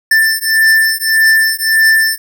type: beating tone pair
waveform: square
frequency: 1773 / 1774.7 Hz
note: A6 / A6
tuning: +13 / +14 cents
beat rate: 1.7 Hz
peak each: -12 dBFS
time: 0.11-2.18 s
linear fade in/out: 5 ms
effects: none